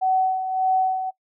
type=tone with tremolo; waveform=sine; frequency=753 Hz; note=F#5; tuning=30 cents sharp; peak=-16 dBFS; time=0.01-1.11 s; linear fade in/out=20 ms; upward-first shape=sine; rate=1.7 Hz; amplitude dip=60%; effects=noise-tail reverb RT60 0.1 s tail -20 dB re dry